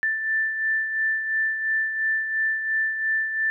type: beating tone pair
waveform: sine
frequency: 1768 / 1770.9 Hz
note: A6 / A6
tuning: +8 / +11 cents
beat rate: 2.9 Hz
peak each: -22 / -31 dBFS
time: 0.03-3.5 s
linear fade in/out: 0 ms
effects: none